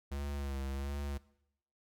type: tone with vibrato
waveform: square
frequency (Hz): 69.4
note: C#2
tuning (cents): +3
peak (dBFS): -37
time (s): 0.11-1.18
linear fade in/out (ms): 10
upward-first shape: sine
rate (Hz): 1.4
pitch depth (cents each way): 47
effects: noise-tail reverb RT60 0.8 s tail -20 dB re dry